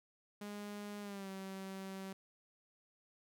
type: tone with pitch glide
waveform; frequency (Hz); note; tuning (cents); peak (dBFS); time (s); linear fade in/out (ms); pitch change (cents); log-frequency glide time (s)
sawtooth; 205.9 to 192.11; G#3 to G3; -15 to -35; -40; 0.41-2.13; 5; -120; 1.01-1.29
effects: none